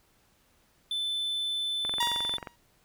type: tone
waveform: triangle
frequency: 3520 Hz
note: A7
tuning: in tune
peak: -27 dBFS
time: 0.91-2.37 s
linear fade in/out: 2 ms
type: click train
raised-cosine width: 0.5 ms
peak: -22 dBFS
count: 15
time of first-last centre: 1.85-2.472 s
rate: 22.5 Hz
type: tone with exponential decay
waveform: sawtooth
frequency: 950 Hz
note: A#5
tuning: 33 cents sharp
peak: -21 dBFS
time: 2-2.56 s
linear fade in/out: 5 ms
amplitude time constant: 120 ms
effects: pink hiss -66 dBFS RMS until 2.84 s